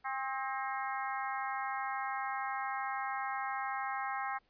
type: harmonic tone with a mistuned harmonic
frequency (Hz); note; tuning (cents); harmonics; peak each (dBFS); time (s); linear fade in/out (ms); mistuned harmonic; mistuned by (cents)
267; C4; +35; 3 / 4 / 5 / 6 / 7 / 8; -38 / -40 / -42 / -44 / -45 / -46; 0.04-4.39; 20; 5; -51
effects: pink hiss -73 dBFS RMS until 4.49 s + resampled to 11025 Hz